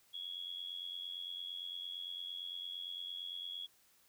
sine tone with amplitude modulation, 3340 Hz, G#7, 9 cents sharp, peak -38 dBFS, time 0.13-3.67 s, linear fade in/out 20 ms, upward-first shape sine, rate 88.8 Hz, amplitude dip 75%, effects white hiss -69 dBFS RMS until 4.08 s

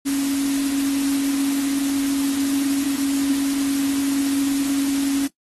sine tone in noise, 277.2 Hz, C#4, in tune, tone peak -18 dBFS, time 0.05-5.28 s, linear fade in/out 20 ms, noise white, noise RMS -30 dBFS, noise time 0.05-5.28 s, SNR +9 dB, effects noise-tail reverb RT60 0.1 s tail -17 dB re dry + AAC 32 kbps

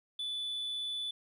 sine tone, 3478 Hz, A7, 21 cents flat, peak -32 dBFS, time 0.19-1.11 s, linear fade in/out 5 ms, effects tanh soft clip ceiling -33 dBFS + 12-bit

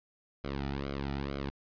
sawtooth tone with flanger, 69.3 Hz, C#2, in tune, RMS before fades -36 dBFS, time 0.44-1.5 s, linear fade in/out 0 ms, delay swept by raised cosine 1.1 to 1.89 ms, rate 2.2 Hz, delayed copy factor -0.95, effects resampled to 11025 Hz

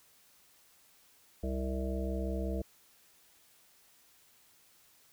harmonic tone, 65.41 Hz, C2, in tune, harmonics 1 / 3 / 5 / 7 / 9 / 10, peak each -34 / -39 / -41 / -42 / -44 / -44 dBFS, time 1.43-2.62 s, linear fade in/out 5 ms, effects white hiss -64 dBFS RMS until 5.12 s

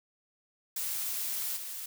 blue noise with level steps, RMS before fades -34 / -40 dBFS, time 0.76-1.86 s, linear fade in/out 5 ms, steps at 1.56 s, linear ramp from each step 10 ms, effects none

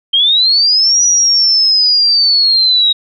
sine linear two-way sweep, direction up then down, 3136 to 5860 to 3788 Hz, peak -7 dBFS, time 0.13-2.93 s, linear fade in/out 10 ms, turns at 1.03 s, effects none

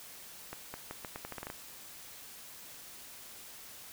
accelerating click train, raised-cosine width 0.5 ms, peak -25 dBFS, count 11, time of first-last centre 0.53-1.501 s, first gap 210 ms, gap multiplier 0.81, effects white hiss -50 dBFS RMS until 3.92 s

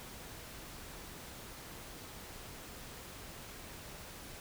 silence, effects pink hiss -49 dBFS RMS until 4.4 s

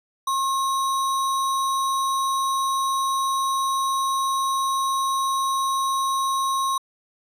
sine tone with sample-and-hold, 1077 Hz, C6, 50 cents sharp, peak -20 dBFS, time 0.27-6.78 s, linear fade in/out 5 ms, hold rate 4900 Hz, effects resampled to 32000 Hz

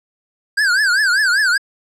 square tone with vibrato, 1568 Hz, G6, in tune, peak -13 dBFS, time 0.57-1.58 s, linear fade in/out 10 ms, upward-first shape triangle, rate 5.1 Hz, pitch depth 210 cents each way, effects low-pass 8000 Hz 12 dB/octave

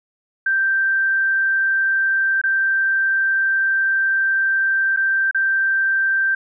sine tone with dropouts, 1568 Hz, G6, in tune, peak -15 dBFS, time 0.46-6.35 s, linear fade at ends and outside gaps 5 ms, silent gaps 2.415-2.437 / 4.964-4.971 / 5.312-5.346 s, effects none

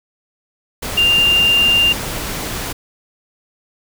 sine tone in noise, 2794 Hz, F7, in tune, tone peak -10 dBFS, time 0.97-1.93 s, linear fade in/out 10 ms, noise pink, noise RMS -24 dBFS, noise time 0.82-2.73 s, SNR +11 dB, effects none

